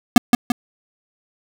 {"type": "tone with echo", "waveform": "square", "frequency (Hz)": 241.9, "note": "B3", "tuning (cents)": -36, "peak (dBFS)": -3, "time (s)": [0.16, 0.18], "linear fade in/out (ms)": 2, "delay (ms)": 170, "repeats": 2, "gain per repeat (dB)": -6, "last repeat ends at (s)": 0.52, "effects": []}